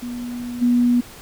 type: tone with level steps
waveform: sine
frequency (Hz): 242.8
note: B3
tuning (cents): -29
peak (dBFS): -26 / -13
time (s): 0.02-1.01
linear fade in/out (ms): 10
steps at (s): 0.61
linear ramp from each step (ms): 20
effects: pink hiss -41 dBFS RMS until 1.21 s